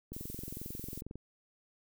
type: click train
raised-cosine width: 3 ms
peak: -30 dBFS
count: 24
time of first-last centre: 0.12-1.156 s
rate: 22.2 Hz
type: noise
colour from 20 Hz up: violet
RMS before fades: -46 dBFS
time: 0.13-1.01 s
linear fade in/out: 2 ms
effects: none